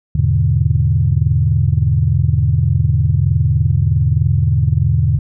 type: chord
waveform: sine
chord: E dominant seventh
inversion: none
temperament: equal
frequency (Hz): 82.41 / 103.83 / 123.47 / 146.83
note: E2 / G#2 / B2 / D3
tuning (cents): 0 / 0 / 0 / 0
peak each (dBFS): -16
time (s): 0.15-5.19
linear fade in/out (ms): 5
effects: tanh soft clip ceiling 0 dBFS